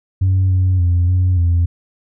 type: tone with pitch steps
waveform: sine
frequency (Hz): 94.3 / 92.6 / 87.6 / 91.3 / 85.8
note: F#2 / F#2 / F2 / F#2 / F2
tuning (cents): +33 / +2 / +6 / -23 / -30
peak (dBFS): -9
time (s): 0.21-1.66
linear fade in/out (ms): 10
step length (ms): 290
effects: tanh soft clip ceiling -9 dBFS